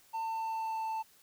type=tone with pitch glide; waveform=triangle; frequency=898 to 886.1 Hz; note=A5 to A5; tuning=+35 to +12 cents; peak=-31 dBFS; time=0.13-1.03 s; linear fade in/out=20 ms; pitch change=-23 cents; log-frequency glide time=0.24-0.92 s; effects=white hiss -63 dBFS RMS until 1.22 s